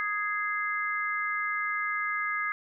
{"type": "chord", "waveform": "sine", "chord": "Ab major", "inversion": "second", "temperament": "just", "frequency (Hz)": [1245.9, 1661.2, 2077], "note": ["Eb6", "Ab6", "C7"], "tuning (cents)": [2, 0, -13], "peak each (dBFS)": -32, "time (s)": [0, 2.52], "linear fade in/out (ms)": 0, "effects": []}